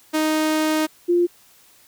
sawtooth / sine tone pair in turn, 311.1 / 349.2 Hz, D#4 / F4, 0 / 0 cents, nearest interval major second, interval 200 cents, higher second, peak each -14 dBFS, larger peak neither, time 0.13-0.87 / 1.08-1.27 s, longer first, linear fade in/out 20 ms, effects white hiss -53 dBFS RMS until 1.87 s

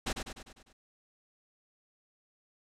pink noise with echo, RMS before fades -32 dBFS, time 0.06-0.13 s, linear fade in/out 10 ms, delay 100 ms, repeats 6, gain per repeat -5 dB, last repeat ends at 0.73 s, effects low-pass 8000 Hz 12 dB/octave

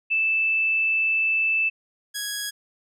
sine / 10% pulse tone pair in turn, 2637 / 1661.2 Hz, E7 / G#6, 0 / 0 cents, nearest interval minor sixth, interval 800 cents, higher first, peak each -19 dBFS, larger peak neither, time 0.1-1.7 / 2.14-2.51 s, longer first, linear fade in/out 20 ms, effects none

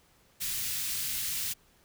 white band-stop noise, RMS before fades -33 dBFS, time 0.4-1.54 s, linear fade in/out 20 ms, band 150 to 2200 Hz, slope 12 dB/octave, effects pink hiss -64 dBFS RMS until 1.84 s

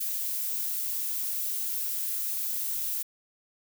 violet noise, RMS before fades -31 dBFS, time 0-3.03 s, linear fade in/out 10 ms, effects none

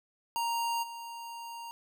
square tone with level steps, 932.3 Hz, A#5, in tune, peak -30 / -41 dBFS, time 0.36-1.71 s, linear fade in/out 0 ms, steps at 0.82 s, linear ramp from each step 20 ms, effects none

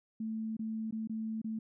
sine tone with dropouts, 220.8 Hz, A3, 6 cents sharp, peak -34 dBFS, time 0.2-1.59 s, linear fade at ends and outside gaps 5 ms, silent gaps 0.568-0.592 / 0.91-0.924 / 1.074-1.095 / 1.417-1.443 s, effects none

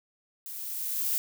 violet noise with level ramp, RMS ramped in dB -40 to -27 dBFS, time 0.46-1.18 s, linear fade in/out 0 ms, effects none

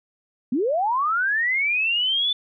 sine linear sweep, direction up, 221.7 to 3520 Hz, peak -19 dBFS, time 0.52-2.33 s, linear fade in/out 5 ms, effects none

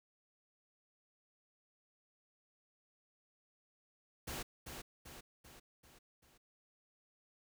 pink noise with echo, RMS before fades -43 dBFS, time 4.27-4.43 s, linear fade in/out 10 ms, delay 390 ms, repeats 5, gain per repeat -5 dB, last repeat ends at 6.38 s, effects none

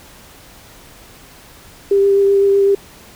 sine tone with vibrato, 396.6 Hz, G4, 20 cents sharp, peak -9 dBFS, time 1.91-2.75 s, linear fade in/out 5 ms, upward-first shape triangle, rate 7.9 Hz, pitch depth 14 cents each way, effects pink hiss -42 dBFS RMS until 3.15 s

